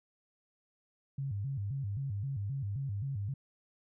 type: tone with vibrato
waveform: sine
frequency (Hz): 117.6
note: A#2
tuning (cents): +16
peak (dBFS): -33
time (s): 1.18-3.34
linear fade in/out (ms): 5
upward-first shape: square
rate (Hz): 3.8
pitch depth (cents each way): 270
effects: none